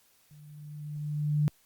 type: tone with level ramp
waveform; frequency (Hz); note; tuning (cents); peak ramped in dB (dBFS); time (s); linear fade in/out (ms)
sine; 149; D3; +25; -50 to -21; 0.31-1.48; 0
effects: white hiss -65 dBFS RMS until 1.65 s + Opus 48 kbps